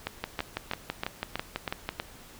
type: two click trains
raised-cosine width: 0.3 ms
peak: -14 / -14 dBFS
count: 7 / 11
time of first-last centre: 0.07-1.999 / 0.24-1.89 s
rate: 3.11 / 6.06 Hz
effects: pink hiss -50 dBFS RMS until 2.39 s